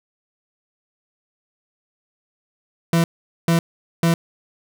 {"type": "tone bursts", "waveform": "40% pulse", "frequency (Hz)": 167.2, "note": "E3", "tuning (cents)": 25, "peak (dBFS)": -13, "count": 3, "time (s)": [2.93, 4.14], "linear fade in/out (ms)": 2, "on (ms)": 110, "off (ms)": 440, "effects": []}